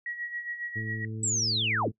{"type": "tone with tremolo", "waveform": "sine", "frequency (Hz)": 1913, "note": "A#6", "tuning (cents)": 44, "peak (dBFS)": -31, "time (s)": [0.06, 1.05], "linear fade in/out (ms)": 2, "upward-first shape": "sine", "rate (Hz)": 7.3, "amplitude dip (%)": 65}
{"type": "harmonic tone", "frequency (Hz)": 110, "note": "A2", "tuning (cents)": 0, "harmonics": [1, 2, 3, 4], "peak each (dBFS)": [-34, -40, -44, -46], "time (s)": [0.75, 1.92], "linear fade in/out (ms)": 20}
{"type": "linear sweep", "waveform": "sine", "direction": "down", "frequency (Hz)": [7902, 140.1], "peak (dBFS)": -25, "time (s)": [1.23, 1.89], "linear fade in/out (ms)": 5}
{"effects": ["noise-tail reverb RT60 0.1 s tail -20 dB re dry"]}